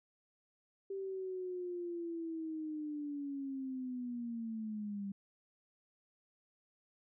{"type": "linear sweep", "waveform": "sine", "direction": "down", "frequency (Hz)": [392, 196], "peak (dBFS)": -38, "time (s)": [0.9, 5.12], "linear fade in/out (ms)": 5, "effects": []}